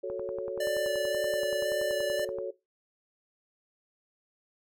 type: chord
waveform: sine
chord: F# minor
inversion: none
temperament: equal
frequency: 370 / 440 / 554.4 Hz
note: F#4 / A4 / C#5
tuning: 0 / 0 / 0 cents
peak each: -36 / -36 / -35 dBFS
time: 0.03-2.51 s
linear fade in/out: 10 ms
type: click train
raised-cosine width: 1 ms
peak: -29 dBFS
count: 25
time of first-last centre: 0.1-2.386 s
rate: 10.5 Hz
type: tone with vibrato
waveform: square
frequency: 587.3 Hz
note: D5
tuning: in tune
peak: -29 dBFS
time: 0.6-2.25 s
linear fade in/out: 5 ms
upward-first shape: square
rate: 1.9 Hz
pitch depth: 12 cents each way
effects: noise-tail reverb RT60 0.2 s tail -17 dB re dry